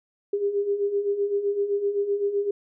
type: beating tone pair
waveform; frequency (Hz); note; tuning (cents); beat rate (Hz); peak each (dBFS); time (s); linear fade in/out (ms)
sine; 398.2 / 406; G4 / G#4; +27 / -39; 7.8; -29 / -23; 0.33-2.51; 5
effects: none